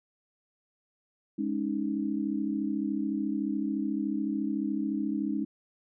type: chord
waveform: sine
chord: Ab suspended fourth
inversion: none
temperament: equal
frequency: 207.7 / 277.2 / 311.1 Hz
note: Ab3 / Db4 / Eb4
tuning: 0 / 0 / 0 cents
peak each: -32 dBFS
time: 1.38-5.45 s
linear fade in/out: 10 ms
effects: none